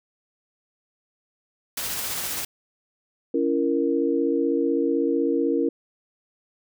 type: noise with tremolo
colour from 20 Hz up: white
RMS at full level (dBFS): -28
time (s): 1.77-2.45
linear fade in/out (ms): 5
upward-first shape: sine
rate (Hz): 15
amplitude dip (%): 25
type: chord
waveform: sine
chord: A# diminished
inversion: first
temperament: just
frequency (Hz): 279.7 / 335.6 / 466.2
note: C#4 / E4 / A#4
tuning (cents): +16 / +31 / 0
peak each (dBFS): -24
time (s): 3.34-5.69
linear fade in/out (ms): 5
effects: none